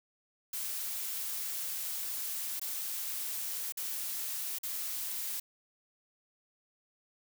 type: noise with dropouts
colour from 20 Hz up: blue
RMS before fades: -37 dBFS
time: 0.53-5.4 s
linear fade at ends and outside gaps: 5 ms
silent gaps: 2.597-2.614 / 3.723-3.771 / 4.586-4.632 s
effects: none